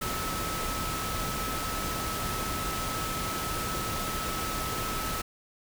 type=tone in noise; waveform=sine; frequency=1300 Hz; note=E6; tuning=24 cents flat; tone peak=-35 dBFS; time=0.01-5.22 s; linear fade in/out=10 ms; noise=pink; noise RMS=-33 dBFS; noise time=0.01-5.22 s; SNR=-5 dB; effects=none